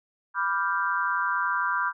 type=chord; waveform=sine; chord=G dominant seventh; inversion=first; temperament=equal; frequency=987.8 / 1174.7 / 1396.9 / 1568 Hz; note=B5 / D6 / F6 / G6; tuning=0 / 0 / 0 / 0 cents; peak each=-29 dBFS; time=0.34-1.93 s; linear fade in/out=50 ms; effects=none